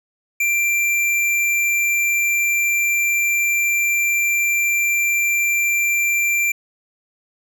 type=tone with hard clipping; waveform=sine; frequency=2361 Hz; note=D7; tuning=9 cents sharp; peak=-17 dBFS; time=0.4-6.52 s; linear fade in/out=5 ms; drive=17 dB; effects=none